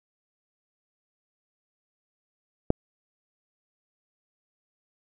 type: click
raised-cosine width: 2 ms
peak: -6 dBFS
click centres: 2.704 s
effects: none